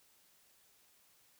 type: silence
effects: white hiss -68 dBFS RMS until 1.39 s